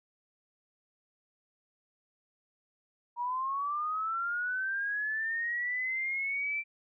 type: linear sweep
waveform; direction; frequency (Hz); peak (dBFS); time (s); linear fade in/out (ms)
sine; up; 947 to 2349; -30; 3.16-6.64; 50
effects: none